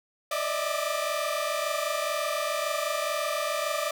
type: tone cluster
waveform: sawtooth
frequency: 582 / 607 / 649 / 1190 Hz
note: D5 / D#5 / E5 / D6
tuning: -16 / -43 / -27 / +22 cents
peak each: -29 dBFS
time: 0.31-3.91 s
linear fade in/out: 5 ms
effects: none